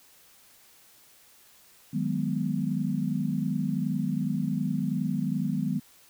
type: chord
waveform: sine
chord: G# minor seventh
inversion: second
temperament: equal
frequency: 155.56 / 185 / 207.7 / 246.9 Hz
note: D#3 / F#3 / G#3 / B3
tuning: 0 / 0 / 0 / 0 cents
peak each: -31 dBFS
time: 1.93-5.8 s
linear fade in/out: 10 ms
effects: white hiss -57 dBFS RMS until 6.09 s